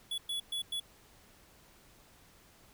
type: tone bursts at uneven times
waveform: square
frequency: 3400 Hz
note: G#7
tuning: 40 cents sharp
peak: -34 dBFS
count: 4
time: 0.11-0.18 / 0.29-0.4 / 0.52-0.62 / 0.72-0.8 s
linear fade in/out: 5 ms
effects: pink hiss -61 dBFS RMS until 2.73 s